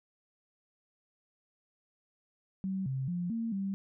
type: tone with pitch steps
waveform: sine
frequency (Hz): 190.9 / 132.8 / 176.1 / 228.3 / 195.2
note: G3 / C3 / F3 / A#3 / G3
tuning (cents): -46 / +26 / +15 / -36 / -7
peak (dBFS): -31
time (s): 2.64-3.74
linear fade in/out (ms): 0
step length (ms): 220
effects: none